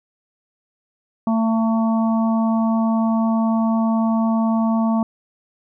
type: harmonic tone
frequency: 224.5 Hz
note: A3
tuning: 35 cents sharp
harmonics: 1 / 3 / 4 / 5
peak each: -16 / -26 / -28 / -30 dBFS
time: 1.27-5.03 s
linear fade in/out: 2 ms
effects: none